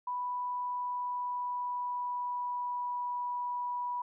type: tone with pitch glide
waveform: sine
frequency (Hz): 987.8 to 978.7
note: B5 to B5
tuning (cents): 0 to -16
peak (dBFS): -32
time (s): 0.07-4.02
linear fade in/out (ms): 5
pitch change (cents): -16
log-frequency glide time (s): 0.38-3.05
effects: none